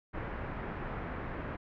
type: low-pass noise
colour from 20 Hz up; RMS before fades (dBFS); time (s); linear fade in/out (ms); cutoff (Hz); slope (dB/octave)
pink; -39; 0.13-1.57; 20; 2000; 24
effects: none